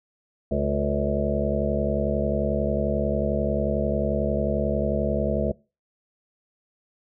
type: harmonic tone with a mistuned harmonic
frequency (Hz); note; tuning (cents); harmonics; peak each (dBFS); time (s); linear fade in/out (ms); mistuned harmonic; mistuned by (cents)
71.2; C#2; +47; 1 / 2 / 3 / 5 / 6 / 7 / 8 / 9; -29 / -30 / -27 / -32 / -33 / -30 / -30 / -29; 0.51-5.52; 5; 6; +72
effects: noise-tail reverb RT60 0.3 s tail -22 dB re dry